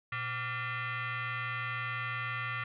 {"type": "tone with frequency modulation", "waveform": "sine", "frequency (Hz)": 120, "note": "B2", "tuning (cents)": -49, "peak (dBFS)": -33, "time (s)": [0.12, 2.64], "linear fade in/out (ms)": 5, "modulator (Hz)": 639, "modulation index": 3.7, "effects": []}